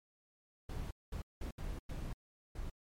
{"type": "noise bursts at uneven times", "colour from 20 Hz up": "brown", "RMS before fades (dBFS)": -41, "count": 6, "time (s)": [[0.69, 0.91], [1.12, 1.22], [1.41, 1.51], [1.58, 1.79], [1.89, 2.13], [2.55, 2.7]], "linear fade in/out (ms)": 5, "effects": ["MP3 64 kbps"]}